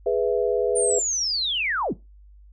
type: chord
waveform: sine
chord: E major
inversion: first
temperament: equal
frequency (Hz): 415.3 / 493.9 / 659.3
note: G#4 / B4 / E5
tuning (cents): 0 / 0 / 0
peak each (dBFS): -23 / -22 / -26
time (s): 0.06-0.99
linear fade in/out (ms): 5
type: linear sweep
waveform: sine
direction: down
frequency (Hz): 9220 to 77.5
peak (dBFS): -22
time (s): 0.75-1.94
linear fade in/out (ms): 20
effects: noise-tail reverb RT60 0.2 s tail -18 dB re dry + added 50 Hz sine -46 dBFS peak until 2.52 s